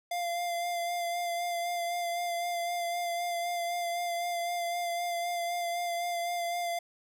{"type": "tone with vibrato", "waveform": "square", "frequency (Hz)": 694, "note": "F5", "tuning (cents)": -11, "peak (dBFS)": -31, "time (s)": [0.11, 6.79], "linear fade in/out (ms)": 5, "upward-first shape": "sine", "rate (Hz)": 3.9, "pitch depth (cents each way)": 22, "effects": []}